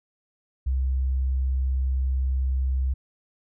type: tone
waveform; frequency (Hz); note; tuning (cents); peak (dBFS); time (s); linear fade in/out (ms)
sine; 65.41; C2; 0; -21; 0.66-2.94; 10
effects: none